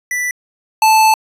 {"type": "tone pair in turn", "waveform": "square", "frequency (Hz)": [1975.5, 876.4], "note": ["B6", "A5"], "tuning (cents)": [0, -7], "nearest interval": "octave + major second", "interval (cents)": 1407, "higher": "first", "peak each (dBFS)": [-17, -8], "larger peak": "second", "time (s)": [[0.11, 0.31], [0.82, 1.14]], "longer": "second", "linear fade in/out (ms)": 2, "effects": ["resampled to 32000 Hz"]}